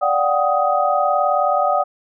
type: tone cluster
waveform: sine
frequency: 584 / 728 / 767 / 1253 Hz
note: D5 / F#5 / G5 / D#6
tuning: -10 / -28 / -38 / +12 cents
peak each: -20 dBFS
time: 0.01-1.84 s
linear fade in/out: 20 ms
effects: none